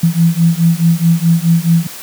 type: beating tone pair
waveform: sine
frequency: 164.81 / 169.51 Hz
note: E3 / E3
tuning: 0 / +49 cents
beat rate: 4.7 Hz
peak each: -11 dBFS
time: 0.03-1.87 s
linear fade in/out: 5 ms
effects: white hiss -30 dBFS RMS until 2.02 s + high-pass 80 Hz 12 dB/octave